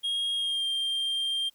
triangle tone with pitch glide, 3264 to 3184 Hz, G#7 to G7, -31 to +26 cents, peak -25 dBFS, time 0.03-1.5 s, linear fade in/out 20 ms, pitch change -43 cents, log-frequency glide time 0.35-0.66 s, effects white hiss -66 dBFS RMS until 1.54 s

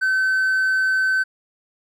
triangle tone, 1531 Hz, G6, 41 cents flat, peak -14 dBFS, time 0.01-1.24 s, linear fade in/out 20 ms, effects tanh soft clip ceiling -10 dBFS

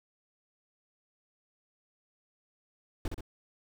brown noise with echo, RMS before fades -32 dBFS, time 3.05-3.08 s, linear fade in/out 2 ms, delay 64 ms, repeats 2, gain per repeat -4 dB, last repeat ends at 3.208 s, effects none

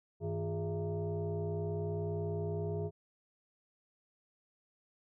sine tone with frequency modulation, 158.5 Hz, D#3, 32 cents sharp, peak -33 dBFS, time 0.2-2.91 s, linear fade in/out 50 ms, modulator 256 Hz, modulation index 1.5, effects none

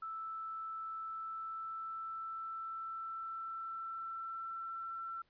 sine tone with pitch glide, 1318.5 to 1344.7 Hz, E6 to E6, 0 to +34 cents, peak -40 dBFS, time 0.02-5.22 s, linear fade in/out 5 ms, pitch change +34 cents, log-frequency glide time 0.98-5.05 s, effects pink hiss -75 dBFS RMS until 5.29 s + resampled to 11025 Hz

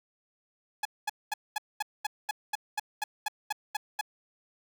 sawtooth tone bursts, 844 Hz, G#5, 28 cents sharp, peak -24 dBFS, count 14, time 0.83-4.012 s, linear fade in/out 5 ms, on 23 ms, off 220 ms, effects none

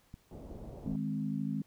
clicks, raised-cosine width 5 ms, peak -33 dBFS, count 2, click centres 0.141 / 0.69 s
pink low-pass noise, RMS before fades -46 dBFS, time 0.31-0.96 s, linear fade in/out 2 ms, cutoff 700 Hz, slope 24 dB/octave
sine chord, Ab major, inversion second, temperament equal, 155.56 / 207.7 / 261.6 Hz, Eb3 / Ab3 / C4, 0 / 0 / 0 cents, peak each -37 / -35 / -37 dBFS, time 0.86-1.62 s, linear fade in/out 2 ms
effects pink hiss -68 dBFS RMS until 1.66 s

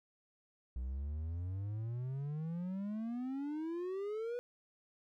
triangle exponential sweep, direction up, 60.4 to 493.9 Hz, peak -35 dBFS, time 0.76-4.39 s, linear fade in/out 0 ms, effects none

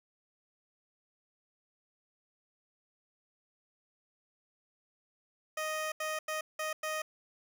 15% pulse tone bursts at uneven times, 622.3 Hz, D#5, in tune, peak -27 dBFS, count 5, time 5.57-5.92 / 6-6.19 / 6.28-6.41 / 6.59-6.73 / 6.83-7.02 s, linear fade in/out 5 ms, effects none

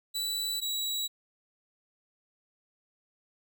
sawtooth tone pair in turn, 3951 / 3892 Hz, B7 / B7, 0 / -26 cents, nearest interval unison, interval 26 cents, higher first, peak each -27 dBFS, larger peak neither, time 0.14-0.61 / 0.61-1.08 s, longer neither, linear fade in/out 20 ms, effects none

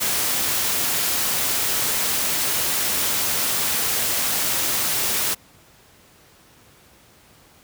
white noise, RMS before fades -22 dBFS, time 0-5.35 s, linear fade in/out 20 ms, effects pink hiss -52 dBFS RMS until 7.63 s + high-pass 60 Hz 12 dB/octave

